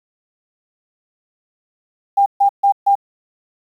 sine tone bursts, 799 Hz, G5, 33 cents sharp, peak -9 dBFS, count 4, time 2.17-2.954 s, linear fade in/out 10 ms, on 91 ms, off 140 ms, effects 8-bit

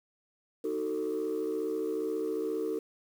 sine chord, D# diminished, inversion none, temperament just, 311.1 / 373.4 / 448 Hz, D#4 / F#4 / A4, 0 / +16 / +31 cents, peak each -34 / -34 / -31 dBFS, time 0.64-2.79 s, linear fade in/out 5 ms, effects tanh soft clip ceiling -25 dBFS + 9-bit

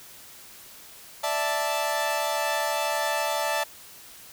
sawtooth chord, D suspended second, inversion none, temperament equal, 587.3 / 659.3 / 880 Hz, D5 / E5 / A5, 0 / 0 / 0 cents, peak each -26 / -26 / -24 dBFS, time 1.23-3.64 s, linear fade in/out 10 ms, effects white hiss -47 dBFS RMS until 4.32 s

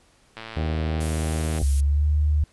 click train, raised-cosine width 0.3 ms, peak -20 dBFS, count 137, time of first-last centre 0.37-1.584 s, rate 112 Hz
harmonic tone, 78.7 Hz, D#2, 20 cents sharp, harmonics 1 / 2 / 3 / 4 / 5 / 6 / 7 / 8 / 9 / 10, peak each -24 / -30 / -34 / -36 / -38 / -40 / -41 / -42 / -43 / -44 dBFS, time 0.56-1.63 s, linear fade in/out 10 ms
violet noise, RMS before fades -31 dBFS, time 1-1.81 s, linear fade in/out 10 ms
sine tone with pitch glide, 69.3 to 74.7 Hz, C#2 to D2, 0 to +30 cents, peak -17 dBFS, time 1.62-2.44 s, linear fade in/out 5 ms, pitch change +130 cents, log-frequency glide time 1.75-2.07 s
effects pink hiss -59 dBFS RMS until 2.52 s + resampled to 24000 Hz

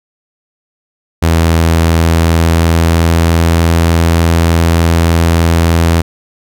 sawtooth tone with pitch glide, 82.41 to 83.37 Hz, E2 to E2, 0 to +20 cents, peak -3 dBFS, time 1.22-6.02 s, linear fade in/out 10 ms, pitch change +20 cents, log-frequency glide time 1.77-3.56 s, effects none

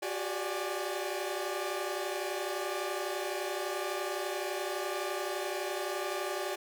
sawtooth tone cluster, 364.5 / 396.3 / 574 / 594 / 841 Hz, F#4 / G4 / D5 / D5 / G#5, -26 / +19 / -40 / +20 / +22 cents, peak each -34 / -35 / -38 / -35 / -39 dBFS, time 0.02-6.56 s, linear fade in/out 10 ms, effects none

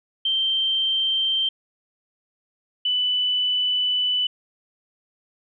sine tone pair in turn, 3136 / 2987 Hz, G7 / F#7, 0 / +16 cents, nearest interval minor second, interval 84 cents, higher first, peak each -19 dBFS, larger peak neither, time 0.25-1.49 / 2.85-4.27 s, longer second, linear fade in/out 5 ms, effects none

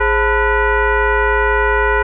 sine tone with frequency modulation, 527 Hz, C5, 12 cents sharp, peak -11 dBFS, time 0-2.03 s, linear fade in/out 10 ms, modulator 472 Hz, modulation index 2.9, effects none

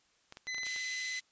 clicks, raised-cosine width 0.2 ms, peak -29 dBFS, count 8, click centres 0.324 / 0.371 / 0.47 / 0.546 / 0.582 / 0.633 / 0.667 / 0.762 s
sawtooth tone, 2021 Hz, B6, 39 cents sharp, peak -32 dBFS, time 0.47-1.2 s, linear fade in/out 10 ms
pink high-pass noise, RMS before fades -44 dBFS, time 0.64-1.21 s, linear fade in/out 20 ms, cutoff 2300 Hz, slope 24 dB/octave
effects white hiss -70 dBFS RMS until 1.31 s + resampled to 16000 Hz

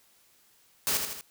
white noise with echo, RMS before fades -27 dBFS, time 0.87-0.97 s, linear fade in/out 0 ms, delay 80 ms, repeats 3, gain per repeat -5 dB, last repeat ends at 1.21 s, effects white hiss -63 dBFS RMS until 1.3 s

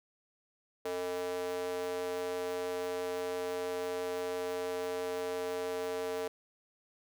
square tone with high-pass filter, 89.7 Hz, F2, 47 cents sharp, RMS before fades -36 dBFS, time 0.85-6.28 s, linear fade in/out 5 ms, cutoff 480 Hz, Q 3.8, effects none

